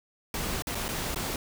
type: noise with dropouts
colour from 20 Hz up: pink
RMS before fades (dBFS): -32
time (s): 0.34-1.36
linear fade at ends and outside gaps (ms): 2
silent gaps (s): 0.622-0.67 / 0.748-0.752 / 0.883-0.888 / 1.146-1.159
effects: none